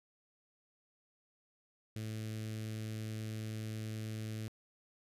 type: tone with notch filter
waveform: sawtooth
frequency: 109.3 Hz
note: A2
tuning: 11 cents flat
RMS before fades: -41 dBFS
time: 1.96-4.48 s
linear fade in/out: 0 ms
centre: 930 Hz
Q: 0.54
effects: resampled to 32000 Hz

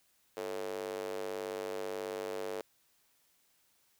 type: tone with high-pass filter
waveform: square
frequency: 49.18 Hz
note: G1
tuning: 6 cents sharp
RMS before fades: -39 dBFS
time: 0.37-2.61 s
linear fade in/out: 0 ms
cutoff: 460 Hz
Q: 4
effects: white hiss -71 dBFS RMS until 3.99 s

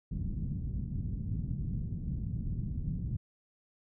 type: low-pass noise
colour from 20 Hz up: white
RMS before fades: -35 dBFS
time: 0.11-3.17 s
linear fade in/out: 10 ms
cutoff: 170 Hz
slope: 24 dB/octave
effects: none

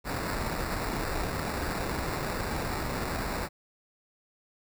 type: noise with sample-and-hold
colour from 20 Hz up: pink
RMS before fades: -32 dBFS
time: 0.04-3.49 s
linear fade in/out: 50 ms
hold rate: 3150 Hz
effects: none

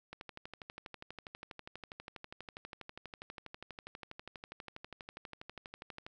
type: click train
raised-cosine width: 0.3 ms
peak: -29 dBFS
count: 74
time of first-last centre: 0.13-6.065 s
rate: 12.3 Hz
effects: none

